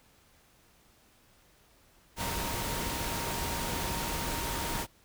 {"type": "tone in noise", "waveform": "sine", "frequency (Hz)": 930, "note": "A#5", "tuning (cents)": -4, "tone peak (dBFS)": -40, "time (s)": [2.16, 4.87], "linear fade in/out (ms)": 50, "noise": "pink", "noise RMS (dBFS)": -34, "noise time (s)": [2.16, 4.87], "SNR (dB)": -9, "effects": ["pink hiss -63 dBFS RMS until 5.04 s"]}